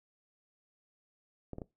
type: clicks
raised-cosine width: 2 ms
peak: -27 dBFS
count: 3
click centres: 1.533 / 1.584 / 1.618 s
effects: noise-tail reverb RT60 0.2 s tail -20 dB re dry